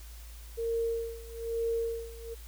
sine tone with tremolo, 459.8 Hz, A#4, 24 cents flat, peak -27 dBFS, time 0.57-2.35 s, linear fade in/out 20 ms, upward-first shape sine, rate 1.1 Hz, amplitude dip 90%, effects added 56 Hz sine -44 dBFS peak until 2.47 s + white hiss -54 dBFS RMS until 2.47 s

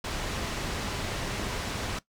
pink low-pass noise, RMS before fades -33 dBFS, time 0.04-1.99 s, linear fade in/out 5 ms, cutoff 6400 Hz, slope 12 dB/octave, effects noise-tail reverb RT60 0.1 s tail -17 dB re dry

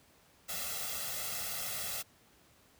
white noise with comb filter, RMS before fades -38 dBFS, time 0.48-2.03 s, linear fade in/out 20 ms, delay 1.5 ms, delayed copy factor +0.9, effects pink hiss -64 dBFS RMS until 2.79 s + high-pass 60 Hz 12 dB/octave

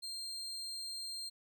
35% pulse tone, 4186 Hz, C8, in tune, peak -39 dBFS, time 0.02-1.3 s, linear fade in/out 20 ms, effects none

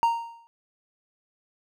triangle tone with exponential decay, 928 Hz, A#5, 8 cents flat, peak -14 dBFS, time 0.03-0.47 s, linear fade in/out 0 ms, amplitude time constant 95 ms, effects none

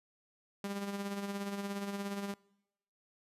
sawtooth tone with tremolo, 200 Hz, G3, 35 cents sharp, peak -31 dBFS, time 0.64-2.34 s, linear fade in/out 2 ms, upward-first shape sine, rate 17 Hz, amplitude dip 50%, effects noise-tail reverb RT60 0.9 s tail -24 dB re dry + resampled to 32000 Hz

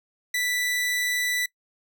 sawtooth tone, 1975.5 Hz, B6, in tune, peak -20 dBFS, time 0.34-1.46 s, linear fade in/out 5 ms, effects noise-tail reverb RT60 0.1 s tail -23 dB re dry

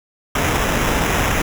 pink noise with sample-and-hold, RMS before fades -18 dBFS, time 0.35-1.42 s, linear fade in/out 5 ms, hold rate 4410 Hz, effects none

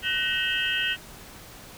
sine tone cluster, 1509 / 1879 / 2623 / 2864 / 3144 Hz, F#6 / A#6 / E7 / F7 / G7, +34 / +13 / -9 / +43 / +4 cents, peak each -30 dBFS, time 0.02-0.97 s, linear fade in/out 50 ms, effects pink hiss -45 dBFS RMS until 1.77 s

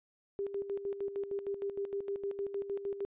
sine tone with tremolo, 398.7 Hz, G4, 29 cents sharp, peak -32 dBFS, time 0.39-3.05 s, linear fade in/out 0 ms, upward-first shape square, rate 6.5 Hz, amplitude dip 65%, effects resampled to 8000 Hz

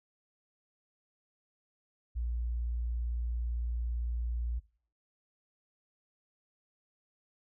sine tone, 58.9 Hz, A#1, 19 cents sharp, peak -31 dBFS, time 2.15-4.6 s, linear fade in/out 20 ms, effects noise-tail reverb RT60 0.5 s tail -21 dB re dry

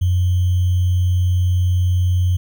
sine tone with sample-and-hold, 90 Hz, F#2, 47 cents flat, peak -13 dBFS, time 0.01-2.37 s, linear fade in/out 10 ms, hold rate 3150 Hz, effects none

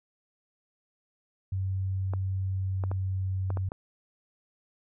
sine tone with pitch glide, 95.2 to 94.6 Hz, F#2 to F#2, +50 to +39 cents, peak -27 dBFS, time 1.52-3.69 s, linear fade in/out 5 ms, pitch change -11 cents, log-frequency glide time 2.39-3.3 s
clicks, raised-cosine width 1 ms, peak -22 dBFS, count 6, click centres 2.136 / 2.838 / 2.915 / 3.504 / 3.572 / 3.719 s
effects none

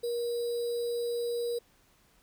sine tone with sample-and-hold, 475 Hz, A#4, 33 cents sharp, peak -29 dBFS, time 0.03-1.59 s, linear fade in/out 10 ms, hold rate 4410 Hz, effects pink hiss -65 dBFS RMS until 2.22 s

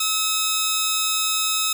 10% pulse tone pair together, 1290 / 3680 Hz, E6 / A#7, -38 / -23 cents, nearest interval octave + tritone, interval 1815 cents, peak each -15 dBFS, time 0-1.73 s, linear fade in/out 5 ms, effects none

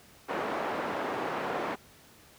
pink band-pass noise, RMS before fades -33 dBFS, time 0.28-1.76 s, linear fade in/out 20 ms, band 370 to 1400 Hz, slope 12 dB/octave, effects pink hiss -56 dBFS RMS until 2.38 s + high-pass 60 Hz 12 dB/octave

